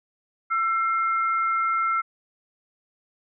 sine tone pair together, 1338.7 / 2122 Hz, E6 / C7, +26 / +24 cents, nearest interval minor sixth, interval 798 cents, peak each -21 / -30 dBFS, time 0.5-2.02 s, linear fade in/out 20 ms, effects none

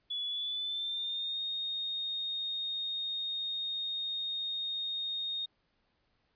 sine tone with pitch glide, 3415 to 3703 Hz, G#7 to A#7, +48 to -12 cents, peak -33 dBFS, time 0.1-5.46 s, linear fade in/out 10 ms, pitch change +140 cents, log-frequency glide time 0.28-1.4 s, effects pink hiss -75 dBFS RMS until 6.35 s + resampled to 11025 Hz

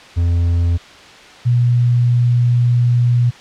triangle / sine tone pair in turn, 85.7 / 121.2 Hz, F2 / B2, -32 / -32 cents, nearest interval tritone, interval 600 cents, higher second, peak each -10 dBFS, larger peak neither, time 0.16-0.78 / 1.45-3.31 s, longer second, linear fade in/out 20 ms, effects white hiss -39 dBFS RMS until 3.4 s + low-pass 4000 Hz 12 dB/octave

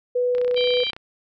sine tone, 493.7 Hz, B4, 1 cent flat, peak -18 dBFS, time 0.15-0.84 s, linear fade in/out 10 ms
click train, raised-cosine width 0.3 ms, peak -21 dBFS, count 20, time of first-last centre 0.35-0.965 s, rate 30.9 Hz
harmonic tone, 784 Hz, G5, in tune, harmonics 3 / 4 / 5 / 6, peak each -30 / -25 / -30 / -36 dBFS, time 0.56-0.91 s, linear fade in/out 10 ms
effects none

